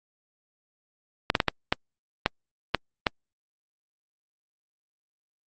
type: clicks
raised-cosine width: 0.3 ms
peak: -4 dBFS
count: 8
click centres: 1.301 / 1.352 / 1.402 / 1.483 / 1.725 / 2.261 / 2.747 / 3.068 s
effects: Opus 48 kbps